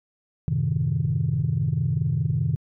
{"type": "chord", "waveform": "sine", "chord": "F# diminished seventh", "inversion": "none", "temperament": "equal", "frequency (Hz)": [92.5, 110, 130.81, 155.56], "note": ["F#2", "A2", "C3", "Eb3"], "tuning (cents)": [0, 0, 0, 0], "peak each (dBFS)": [-29, -28, -24, -24], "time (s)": [0.48, 2.56], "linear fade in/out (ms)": 0, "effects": ["tanh soft clip ceiling -13 dBFS"]}